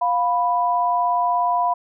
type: tone pair together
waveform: sine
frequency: 704.4 / 987.8 Hz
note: F5 / B5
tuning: +15 / 0 cents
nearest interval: tritone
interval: 585 cents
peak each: -20 / -19 dBFS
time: 0.01-1.74 s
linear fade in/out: 10 ms
effects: none